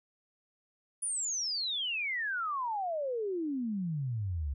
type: exponential sweep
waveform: sine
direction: down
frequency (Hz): 9956 to 66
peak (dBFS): -31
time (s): 1.02-4.54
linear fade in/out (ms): 10
effects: none